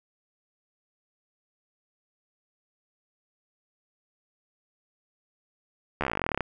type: slowing click train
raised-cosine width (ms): 0.5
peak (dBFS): -12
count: 20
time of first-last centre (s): 6.01-6.407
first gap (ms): 13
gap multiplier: 1.05
effects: 9-bit